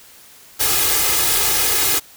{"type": "noise with comb filter", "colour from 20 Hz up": "white", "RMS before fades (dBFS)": -17, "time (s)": [0.59, 2], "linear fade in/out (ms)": 20, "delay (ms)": 2.4, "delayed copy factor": 0.75, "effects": ["white hiss -45 dBFS RMS until 2.16 s"]}